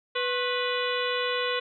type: harmonic tone with a mistuned harmonic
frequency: 493.9 Hz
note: B4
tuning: in tune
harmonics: 1 / 2 / 3 / 4 / 5 / 6 / 7 / 8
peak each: -29 / -33 / -34 / -35 / -36 / -35 / -35 / -40 dBFS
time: 0.15-1.6 s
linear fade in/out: 10 ms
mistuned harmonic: 2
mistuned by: +150 cents
effects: none